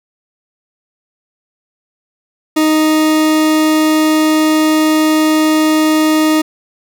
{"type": "tone", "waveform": "40% pulse", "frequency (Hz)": 311.1, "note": "D#4", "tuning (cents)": 0, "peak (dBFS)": -8, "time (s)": [2.56, 6.42], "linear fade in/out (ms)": 10, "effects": []}